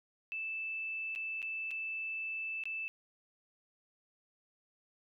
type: tone with dropouts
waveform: sine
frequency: 2637 Hz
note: E7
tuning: in tune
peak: -36 dBFS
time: 0.32-2.88 s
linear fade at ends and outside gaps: 0 ms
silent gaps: 1.151-1.159 / 1.419-1.427 / 1.708-1.713 / 2.637-2.655 s
effects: none